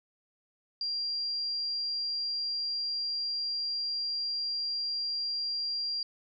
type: tone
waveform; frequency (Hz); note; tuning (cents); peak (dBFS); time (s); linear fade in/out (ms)
sine; 4762; D8; +23; -30; 0.81-6.03; 2
effects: none